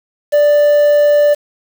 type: tone with quantisation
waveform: triangle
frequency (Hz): 587.3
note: D5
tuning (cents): 0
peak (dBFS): -5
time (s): 0.32-1.35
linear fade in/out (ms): 20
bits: 5
effects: none